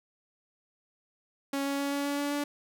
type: tone with pitch steps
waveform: sawtooth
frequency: 277.2 / 279.1 / 281.1 / 283 / 285 / 287 / 289 Hz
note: C#4 / C#4 / C#4 / C#4 / C#4 / D4 / D4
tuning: 0 / +12 / +24 / +36 / +48 / -40 / -28 cents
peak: -25 dBFS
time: 1.53-2.44 s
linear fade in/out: 5 ms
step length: 130 ms
effects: none